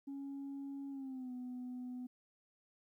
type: tone with pitch glide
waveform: sine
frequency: 277.2 to 249.8 Hz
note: C#4 to B3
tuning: 0 to +20 cents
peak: -40 dBFS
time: 0.07-2.07 s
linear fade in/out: 10 ms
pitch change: -180 cents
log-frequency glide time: 0.9-1.32 s
effects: tanh soft clip ceiling -40 dBFS + 13-bit